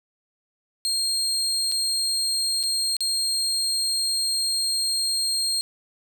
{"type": "tone with dropouts", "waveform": "30% pulse", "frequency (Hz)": 4217, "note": "C8", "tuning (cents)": 13, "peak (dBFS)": -19, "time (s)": [0.85, 5.61], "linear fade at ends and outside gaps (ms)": 0, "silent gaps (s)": [[1.716, 1.721], [2.63, 2.636], [2.967, 3.006]], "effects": []}